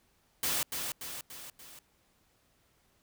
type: noise with echo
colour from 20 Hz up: white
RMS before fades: -31 dBFS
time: 0.43-0.63 s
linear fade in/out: 2 ms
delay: 290 ms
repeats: 4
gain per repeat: -5 dB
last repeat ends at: 1.79 s
effects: pink hiss -70 dBFS RMS until 3.02 s